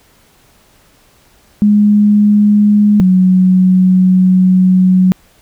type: tone pair in turn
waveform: sine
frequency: 207.7 / 185.04 Hz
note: G#3 / F#3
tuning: 0 / 0 cents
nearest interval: major second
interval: 200 cents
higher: first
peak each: -5 dBFS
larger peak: neither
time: 1.62-3 / 3-5.12 s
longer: second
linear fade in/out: 0 ms
effects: pink hiss -49 dBFS RMS until 5.41 s